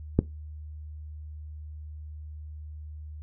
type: click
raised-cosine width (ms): 3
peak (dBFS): -6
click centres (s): 0.19
effects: noise-tail reverb RT60 0.2 s tail -19 dB re dry + added 76 Hz sine -38 dBFS peak until 3.22 s